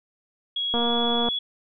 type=tone with pitch glide; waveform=sine; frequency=3322 to 3378 Hz; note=G#7 to G#7; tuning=0 to +29 cents; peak=-24 dBFS; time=0.56-1.39 s; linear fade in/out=5 ms; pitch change=+29 cents; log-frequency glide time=0.71-0.87 s
type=click train; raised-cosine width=1 ms; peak=-14 dBFS; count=130; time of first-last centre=0.74-1.287 s; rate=236 Hz
effects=none